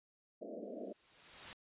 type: band-pass noise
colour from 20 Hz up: white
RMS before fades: -46 dBFS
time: 0.41-0.93 s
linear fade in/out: 10 ms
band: 200 to 650 Hz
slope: 96 dB/octave
type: noise with exponential growth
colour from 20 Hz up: white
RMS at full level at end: -45 dBFS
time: 0.61-1.53 s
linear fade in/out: 0 ms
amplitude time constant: 200 ms
effects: resampled to 8000 Hz